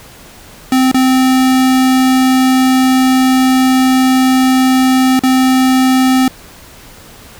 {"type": "tone with dropouts", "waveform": "square", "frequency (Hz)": 259.5, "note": "C4", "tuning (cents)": -14, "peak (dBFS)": -8, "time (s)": [0.72, 6.28], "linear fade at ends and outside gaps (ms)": 2, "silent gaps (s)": [[0.915, 0.944], [5.193, 5.235]], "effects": ["pink hiss -37 dBFS RMS until 7.39 s"]}